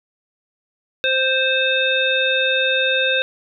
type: harmonic tone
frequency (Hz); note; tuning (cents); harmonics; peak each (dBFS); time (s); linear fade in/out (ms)
523.3; C5; 0; 1 / 3 / 5 / 7; -21 / -21 / -21 / -21; 1.04-3.22; 0
effects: none